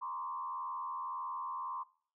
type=tone with frequency modulation; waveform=sine; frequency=1046.5 Hz; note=C6; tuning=in tune; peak=-37 dBFS; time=0.01-1.84 s; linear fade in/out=20 ms; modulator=81.8 Hz; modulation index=1.1; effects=noise-tail reverb RT60 0.5 s tail -20 dB re dry